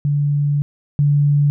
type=tone pair in turn; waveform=sine; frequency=144.7 / 144.7 Hz; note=D3 / D3; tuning=-25 / -25 cents; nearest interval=unison; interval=0 cents; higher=neither; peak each=-14 / -11 dBFS; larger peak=second; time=0.05-0.62 / 0.99-1.5 s; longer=first; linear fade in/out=0 ms; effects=none